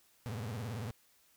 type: tone with vibrato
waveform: 35% pulse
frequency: 111.5 Hz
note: A2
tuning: 23 cents sharp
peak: -36 dBFS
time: 0.26-0.91 s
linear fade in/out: 0 ms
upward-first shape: triangle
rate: 18 Hz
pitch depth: 270 cents each way
effects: white hiss -68 dBFS RMS until 1.36 s